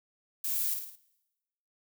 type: noise with echo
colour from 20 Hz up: violet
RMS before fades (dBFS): -32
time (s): 0.44-0.74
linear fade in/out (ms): 5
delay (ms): 54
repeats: 4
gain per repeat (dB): -5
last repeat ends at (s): 0.956
effects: noise-tail reverb RT60 1.0 s tail -22 dB re dry